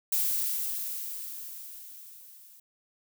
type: noise with level ramp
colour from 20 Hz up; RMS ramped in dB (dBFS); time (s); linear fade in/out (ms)
violet; -26 to -54; 0.12-2.6; 5
effects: none